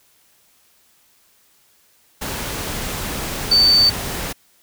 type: tone in noise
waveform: sine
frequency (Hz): 4560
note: C#8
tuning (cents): +48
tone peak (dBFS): -10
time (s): 3.51-3.9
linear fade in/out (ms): 10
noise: pink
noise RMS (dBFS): -26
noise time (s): 2.21-4.33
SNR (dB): +13
effects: white hiss -57 dBFS RMS until 4.62 s